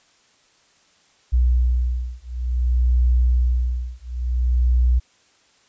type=beating tone pair; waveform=sine; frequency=61 / 61.56 Hz; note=B1 / B1; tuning=-21 / -5 cents; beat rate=0.56 Hz; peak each=-19 dBFS; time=1.32-5 s; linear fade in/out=20 ms; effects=white hiss -58 dBFS RMS until 5.68 s + resampled to 16000 Hz